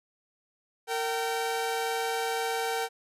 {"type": "tone pair together", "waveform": "sawtooth", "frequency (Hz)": [458.8, 772], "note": ["A#4", "G5"], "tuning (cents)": [-28, -27], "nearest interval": "major sixth", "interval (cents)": 901, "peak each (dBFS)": -27, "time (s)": [0.87, 2.89], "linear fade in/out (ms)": 50, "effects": ["resampled to 32000 Hz"]}